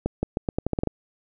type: accelerating click train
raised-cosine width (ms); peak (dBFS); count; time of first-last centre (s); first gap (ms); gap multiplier
2; -10; 10; 0.06-0.873; 170; 0.83
effects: none